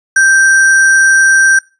sine tone with sample-and-hold, 1568 Hz, G6, in tune, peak -4 dBFS, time 0.16-1.59 s, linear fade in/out 5 ms, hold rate 7350 Hz, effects noise-tail reverb RT60 0.3 s tail -22 dB re dry + resampled to 22050 Hz

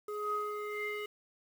square tone with low-pass filter sweep, 418.7 Hz, G#4, 14 cents sharp, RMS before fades -37 dBFS, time 0.08-1.06 s, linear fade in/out 5 ms, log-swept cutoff 990 to 2600 Hz, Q 7.1, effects 9-bit

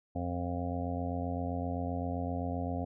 harmonic tone, 87.7 Hz, F2, 8 cents sharp, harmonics 1 / 2 / 3 / 5 / 6 / 7 / 8 / 9, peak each -36 / -41 / -37 / -47 / -43 / -46 / -40 / -48 dBFS, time 0.15-2.85 s, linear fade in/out 10 ms, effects none

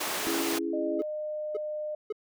pink high-pass noise, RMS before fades -32 dBFS, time 0-0.59 s, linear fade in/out 10 ms, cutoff 400 Hz, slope 12 dB/octave
sine chord, C# minor, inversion none, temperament just, 277.2 / 332.6 / 415.8 Hz, C#4 / E4 / G#4, 0 / +16 / +2 cents, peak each -35 / -30 / -35 dBFS, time 0.27-1.02 s, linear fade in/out 0 ms
sine tone with pitch glide, 610 to 606.1 Hz, D#5 to D#5, -34 to -46 cents, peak -31 dBFS, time 0.73-1.95 s, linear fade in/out 5 ms, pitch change -12 cents, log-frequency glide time 0.83-1.75 s
triangle tone bursts, 425.2 Hz, G#4, 41 cents sharp, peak -27 dBFS, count 3, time 0.99-2.125 s, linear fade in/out 5 ms, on 25 ms, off 530 ms
effects none

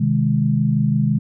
sine chord, Ab major, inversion first, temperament just, 129.78 / 155.74 / 207.7 Hz, C3 / Eb3 / Ab3, -14 / +2 / 0 cents, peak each -19 dBFS, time 0-1.19 s, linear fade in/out 10 ms, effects none

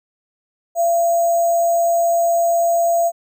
sine tone with sample-and-hold, 679 Hz, F5, 49 cents flat, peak -13 dBFS, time 0.75-3.12 s, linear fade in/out 50 ms, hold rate 7350 Hz, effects none

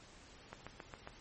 click train, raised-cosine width 0.5 ms, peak -30 dBFS, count 5, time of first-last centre 0.53-1.074 s, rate 7.35 Hz, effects pink hiss -58 dBFS RMS until 1.2 s + MP3 32 kbps

